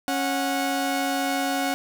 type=tone pair together; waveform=sawtooth; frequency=274.9 / 734 Hz; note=C#4 / F#5; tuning=-14 / -14 cents; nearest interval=octave + perfect fourth; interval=1700 cents; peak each=-22 dBFS; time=0.08-1.74 s; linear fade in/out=0 ms; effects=none